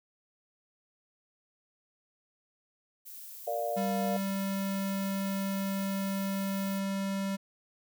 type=noise; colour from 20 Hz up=violet; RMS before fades=-46 dBFS; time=3.05-6.8 s; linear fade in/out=20 ms
type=chord; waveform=sine; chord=Bb major; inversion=none; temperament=equal; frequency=466.2 / 587.3 / 698.5 Hz; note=Bb4 / D5 / F5; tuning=0 / 0 / 0 cents; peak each=-38 / -33 / -33 dBFS; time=3.47-4.17 s; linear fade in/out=5 ms
type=tone; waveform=square; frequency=195.4 Hz; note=G3; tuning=5 cents flat; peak=-31 dBFS; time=3.76-7.37 s; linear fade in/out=20 ms
effects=none